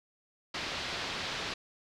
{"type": "low-pass noise", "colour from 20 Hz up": "white", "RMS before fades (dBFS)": -37, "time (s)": [0.54, 1.54], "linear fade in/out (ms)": 5, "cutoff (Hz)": 4500, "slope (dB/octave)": 24, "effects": []}